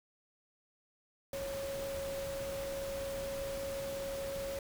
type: tone in noise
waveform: sine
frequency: 550 Hz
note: C#5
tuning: 14 cents flat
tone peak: -37 dBFS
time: 1.33-4.59 s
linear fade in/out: 2 ms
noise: pink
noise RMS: -45 dBFS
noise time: 1.33-4.59 s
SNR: +5 dB
effects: none